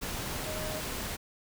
sine tone in noise, 621 Hz, D#5, 3 cents flat, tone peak -38 dBFS, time 0.45-0.81 s, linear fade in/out 20 ms, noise pink, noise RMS -36 dBFS, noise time 0.01-1.17 s, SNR -5 dB, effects none

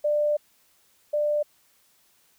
sine tone pair in turn, 594 / 594 Hz, D5 / D5, +20 / +20 cents, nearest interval unison, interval 0 cents, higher neither, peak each -20 / -21 dBFS, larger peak first, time 0.04-0.37 / 1.13-1.43 s, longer first, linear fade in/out 10 ms, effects white hiss -63 dBFS RMS until 2.38 s

